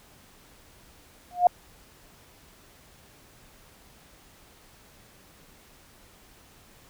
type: tone with exponential growth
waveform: sine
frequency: 713 Hz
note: F5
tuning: 36 cents sharp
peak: -10 dBFS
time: 1.31-1.47 s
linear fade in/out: 2 ms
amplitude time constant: 34 ms
effects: pink hiss -55 dBFS RMS until 6.89 s